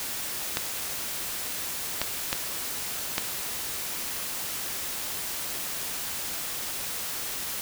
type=clicks; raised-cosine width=0.2 ms; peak=-7 dBFS; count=4; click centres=0.571 / 2.016 / 2.329 / 3.181 s; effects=white hiss -33 dBFS RMS until 7.61 s